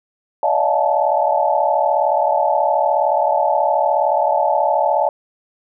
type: tone cluster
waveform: sine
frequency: 575 / 633 / 707 / 847 / 886 Hz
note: D5 / D#5 / F5 / G#5 / A5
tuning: -37 / +30 / +21 / +34 / +12 cents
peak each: -20 dBFS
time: 0.43-5.09 s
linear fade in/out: 2 ms
effects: none